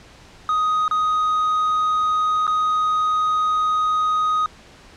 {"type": "tone with dropouts", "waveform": "triangle", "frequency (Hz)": 1250, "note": "D#6", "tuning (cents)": 8, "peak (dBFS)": -15, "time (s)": [0.49, 4.46], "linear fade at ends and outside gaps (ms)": 1, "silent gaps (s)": [[0.88, 0.911], [2.468, 2.477]], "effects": ["pink hiss -46 dBFS RMS until 4.96 s", "low-pass 6000 Hz 12 dB/octave"]}